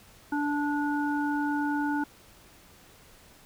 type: harmonic tone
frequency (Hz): 291.8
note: D4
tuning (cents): -11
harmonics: 1 / 3 / 5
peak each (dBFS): -27 / -32 / -34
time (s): 0.32-2.04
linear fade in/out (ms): 5
effects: pink hiss -55 dBFS RMS until 3.45 s